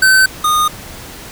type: tone pair in turn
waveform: square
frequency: 1533 / 1228.7 Hz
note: G6 / D#6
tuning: -39 / -22 cents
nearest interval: major third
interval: 383 cents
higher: first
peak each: -7 / -11 dBFS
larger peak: first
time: 0.02-0.26 / 0.44-0.68 s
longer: neither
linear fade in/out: 5 ms
effects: pink hiss -32 dBFS RMS until 1.31 s